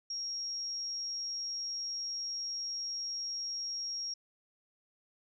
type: tone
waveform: sine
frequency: 5590 Hz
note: F8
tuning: 1 cent sharp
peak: -35 dBFS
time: 0.1-4.14 s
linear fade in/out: 5 ms
effects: none